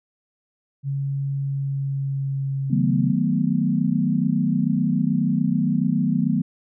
sine tone with pitch glide, 138.59 to 136.37 Hz, C#3 to C#3, 0 to -28 cents, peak -22 dBFS, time 0.83-3.14 s, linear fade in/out 50 ms, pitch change -28 cents, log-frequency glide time 1.36-2.75 s
sine chord, B dominant seventh, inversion first, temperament equal, 155.56 / 185 / 220 / 246.9 Hz, D#3 / F#3 / A3 / B3, 0 / 0 / 0 / 0 cents, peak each -24 / -23 / -24 / -23 dBFS, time 2.7-6.42 s, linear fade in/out 10 ms
effects none

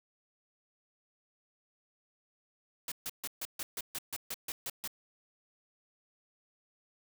white noise bursts, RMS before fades -38 dBFS, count 12, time 2.88-4.876 s, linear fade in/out 2 ms, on 38 ms, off 140 ms, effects none

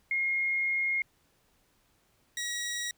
sine / 15% pulse tone pair in turn, 2144 / 1910.1 Hz, C7 / A#6, +42 / +42 cents, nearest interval major second, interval 200 cents, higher first, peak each -26 dBFS, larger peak neither, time 0.11-1.02 / 2.37-2.91 s, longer first, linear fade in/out 2 ms, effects pink hiss -69 dBFS RMS until 2.97 s

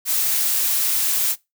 blue noise, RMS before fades -20 dBFS, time 0.05-1.36 s, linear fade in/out 50 ms, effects noise-tail reverb RT60 0.2 s tail -21 dB re dry

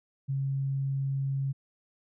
sine tone, 136.5 Hz, C#3, 26 cents flat, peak -27 dBFS, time 0.28-1.53 s, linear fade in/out 20 ms, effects none

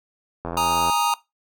click train, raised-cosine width 1 ms, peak -15 dBFS, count 39, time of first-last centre 0.45-0.898 s, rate 84.9 Hz
square chord, Ab suspended second, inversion none, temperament equal, 830.6 / 932.3 / 1244.5 Hz, Ab5 / Bb5 / Eb6, 0 / 0 / 0 cents, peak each -26 / -22 / -25 dBFS, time 0.57-1.14 s, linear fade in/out 2 ms
effects noise-tail reverb RT60 0.2 s tail -19 dB re dry

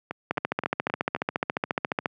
two click trains, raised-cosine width 0.5 ms, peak -15 / -9 dBFS, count 5 / 26, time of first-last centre 0.11-1.163 / 0.31-2.058 s, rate 3.8 / 14.3 Hz, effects high-pass 150 Hz 12 dB/octave

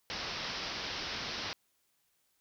white low-pass noise, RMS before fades -39 dBFS, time 0.1-1.53 s, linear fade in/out 0 ms, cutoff 5600 Hz, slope 96 dB/octave, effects white hiss -75 dBFS RMS until 2.4 s

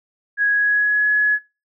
sine tone with pitch glide, 1660 to 1691.9 Hz, G#6 to G#6, -1 to +32 cents, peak -14 dBFS, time 0.37-1.39 s, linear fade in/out 50 ms, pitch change +33 cents, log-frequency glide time 0.5-1.08 s, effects noise-tail reverb RT60 0.3 s tail -22 dB re dry

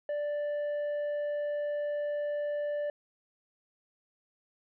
triangle tone with tanh clipping, 587.3 Hz, D5, in tune, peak -31 dBFS, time 0.09-2.9 s, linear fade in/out 2 ms, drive 9 dB, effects none

